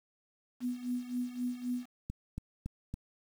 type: tone with tremolo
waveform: sine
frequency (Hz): 246.9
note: B3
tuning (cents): 0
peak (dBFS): -30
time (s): 0.6-1.87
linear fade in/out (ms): 50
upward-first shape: sine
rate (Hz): 3.8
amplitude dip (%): 80
type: click train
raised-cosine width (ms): 5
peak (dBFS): -25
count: 4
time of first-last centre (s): 2.1-2.94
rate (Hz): 3.57
effects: 9-bit